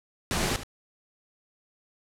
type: noise with echo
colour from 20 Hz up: pink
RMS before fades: -27 dBFS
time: 0.31-0.56 s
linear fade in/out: 0 ms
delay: 74 ms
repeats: 1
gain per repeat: -12 dB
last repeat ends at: 0.634 s
effects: low-pass 10000 Hz 12 dB/octave